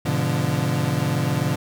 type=chord; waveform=35% pulse; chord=G# diminished seventh; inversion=none; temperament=equal with one note detuned; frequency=103.83 / 126.43 / 146.83 / 174.61 Hz; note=G#2 / B2 / D3 / F3; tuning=0 / +41 / 0 / 0 cents; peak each=-27 / -23 / -22 / -26 dBFS; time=0.05-1.56 s; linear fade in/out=10 ms; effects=none